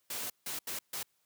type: noise bursts at uneven times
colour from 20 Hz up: white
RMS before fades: -38 dBFS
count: 4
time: 0.1-0.3 / 0.46-0.59 / 0.67-0.79 / 0.93-1.03 s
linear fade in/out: 5 ms
effects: white hiss -75 dBFS RMS until 1.25 s + high-pass 80 Hz 12 dB/octave